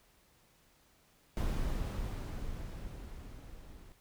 brown noise with level ramp, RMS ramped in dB -32 to -52 dBFS, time 1.37-3.92 s, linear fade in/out 0 ms, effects pink hiss -67 dBFS RMS until 4 s

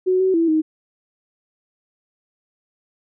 sine tone with pitch steps, 370.2 / 376.9 / 331.5 / 313.7 Hz, F#4 / F#4 / E4 / D#4, +1 / +32 / +10 / +14 cents, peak -14 dBFS, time 0.06-0.62 s, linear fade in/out 20 ms, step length 140 ms, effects none

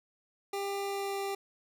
25% pulse tone with pitch glide, 397.9 to 395.2 Hz, G4 to G4, +26 to +14 cents, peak -29 dBFS, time 0.53-1.35 s, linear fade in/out 5 ms, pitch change -12 cents, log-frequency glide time 0.84-1.18 s, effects none

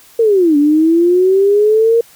sine linear two-way sweep, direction down then up, 469.5 to 286 to 468.3 Hz, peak -7 dBFS, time 0.19-2.01 s, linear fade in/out 5 ms, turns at 0.57 s, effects white hiss -44 dBFS RMS until 2.15 s

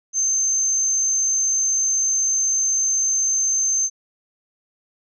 sine tone, 6272 Hz, G8, in tune, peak -17 dBFS, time 0.13-3.9 s, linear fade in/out 50 ms, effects none

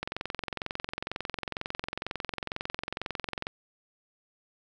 click train, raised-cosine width 0.3 ms, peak -16 dBFS, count 77, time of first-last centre 0.03-3.469 s, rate 22.1 Hz, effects none

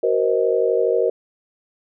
sine chord, C half-diminished seventh, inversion second, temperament just, 376.7 / 470.9 / 523.3 / 627.9 Hz, Gb4 / Bb4 / C5 / Eb5, +31 / +18 / 0 / +16 cents, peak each -22 / -18 / -23 / -24 dBFS, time 0.03-1.1 s, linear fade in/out 5 ms, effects none

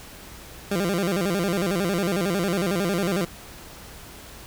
20% pulse tone with vibrato, 185 Hz, F#3, in tune, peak -17 dBFS, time 0.71-3.25 s, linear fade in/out 5 ms, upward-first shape square, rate 11 Hz, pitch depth 140 cents each way, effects added 60 Hz sine -51 dBFS peak until 4.46 s + pink hiss -43 dBFS RMS until 4.46 s

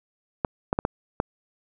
clicks, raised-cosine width 1 ms, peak -8 dBFS, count 5, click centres 0.448 / 0.729 / 0.789 / 0.851 / 1.201 s, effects none

